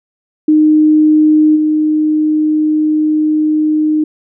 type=tone with level steps; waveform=sine; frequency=307.3 Hz; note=D#4; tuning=21 cents flat; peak=-5 / -9 dBFS; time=0.48-4.04 s; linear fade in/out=5 ms; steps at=1.55 s; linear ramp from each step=20 ms; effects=none